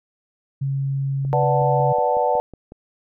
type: tone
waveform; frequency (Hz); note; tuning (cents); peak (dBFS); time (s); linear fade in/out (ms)
sine; 137.1; C#3; -19; -20; 0.61-1.93; 10
type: click train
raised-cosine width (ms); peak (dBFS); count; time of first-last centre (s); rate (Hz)
2; -25; 9; 1.25-2.721; 5.44
type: chord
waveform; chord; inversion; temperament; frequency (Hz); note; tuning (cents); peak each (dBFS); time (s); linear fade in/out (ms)
sine; B minor seventh; none; equal; 493.9 / 587.3 / 740 / 880; B4 / D5 / F#5 / A5; 0 / 0 / 0 / 0; -22; 1.33-2.4; 0
effects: none